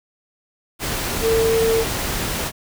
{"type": "tone in noise", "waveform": "sine", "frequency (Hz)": 451.3, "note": "A4", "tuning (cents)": 44, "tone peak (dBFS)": -15, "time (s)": [1.21, 1.85], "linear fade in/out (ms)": 50, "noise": "pink", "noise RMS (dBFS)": -24, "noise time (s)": [0.79, 2.52], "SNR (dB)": 6, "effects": []}